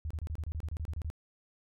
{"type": "tone bursts", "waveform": "sine", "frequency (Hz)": 77.78, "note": "D#2", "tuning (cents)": 0, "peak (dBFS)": -33, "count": 13, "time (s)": [0.05, 1.101], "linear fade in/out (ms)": 0, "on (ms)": 55, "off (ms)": 28, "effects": []}